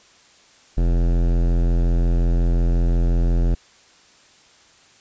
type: tone with hard clipping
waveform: sine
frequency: 42.8 Hz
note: F1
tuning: 34 cents flat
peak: -17 dBFS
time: 0.77-3.55 s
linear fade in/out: 10 ms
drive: 18 dB
effects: white hiss -52 dBFS RMS until 5 s + resampled to 16000 Hz